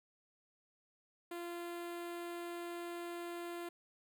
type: tone with notch filter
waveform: sawtooth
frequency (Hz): 345.2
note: F4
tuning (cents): -20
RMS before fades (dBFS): -44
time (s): 1.31-3.69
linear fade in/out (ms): 5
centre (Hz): 5600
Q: 1.4
effects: none